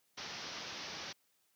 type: low-pass noise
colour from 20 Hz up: white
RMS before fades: -45 dBFS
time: 0.17-1.13 s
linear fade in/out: 10 ms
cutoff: 6000 Hz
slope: 96 dB/octave
effects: white hiss -75 dBFS RMS until 1.55 s + high-pass 100 Hz 12 dB/octave